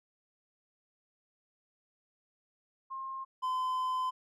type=tone pair in turn; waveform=sine / triangle; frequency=1065 / 1023.3 Hz; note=C6 / C6; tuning=+30 / -39 cents; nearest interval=minor second; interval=69 cents; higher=first; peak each=-37 / -28 dBFS; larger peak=second; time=2.9-3.25 / 3.42-4.11 s; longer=second; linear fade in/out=20 ms; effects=none